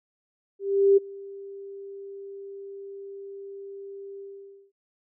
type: tone with ADSR envelope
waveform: sine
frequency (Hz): 395.5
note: G4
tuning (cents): +15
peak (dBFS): -13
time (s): 0.59-4.72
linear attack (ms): 380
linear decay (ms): 16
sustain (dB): -24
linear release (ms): 520
effects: none